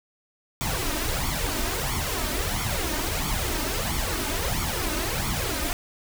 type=noise with flanger; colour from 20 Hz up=pink; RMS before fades=-27 dBFS; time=0.61-5.73 s; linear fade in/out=0 ms; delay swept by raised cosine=0.89 to 3.29 ms; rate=1.5 Hz; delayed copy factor=+0.7; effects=none